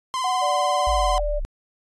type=tone with vibrato; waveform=45% pulse; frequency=1030 Hz; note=C6; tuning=28 cents flat; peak=-23 dBFS; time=0.14-1.18 s; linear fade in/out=0 ms; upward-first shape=sine; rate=20 Hz; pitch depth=49 cents each way
type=tone; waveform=sine; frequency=740 Hz; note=F#5; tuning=in tune; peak=-22 dBFS; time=0.24-1.2 s; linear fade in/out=5 ms
type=tone with pitch glide; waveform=sine; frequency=586 to 591.1 Hz; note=D5 to D5; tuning=-4 to +11 cents; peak=-24 dBFS; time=0.41-1.4 s; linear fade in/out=20 ms; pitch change=+15 cents; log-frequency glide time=0.78-0.94 s
type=exponential sweep; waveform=sine; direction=down; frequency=58.27 to 31.37 Hz; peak=-23 dBFS; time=0.87-1.45 s; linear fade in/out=0 ms
effects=resampled to 22050 Hz